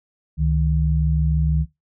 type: tone pair together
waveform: sine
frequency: 69.27 / 155.5 Hz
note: C#2 / D#3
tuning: -1 / -1 cents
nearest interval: octave + major second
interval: 1400 cents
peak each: -19 dBFS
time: 0.37-1.66 s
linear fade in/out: 50 ms
effects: noise-tail reverb RT60 0.2 s tail -18 dB re dry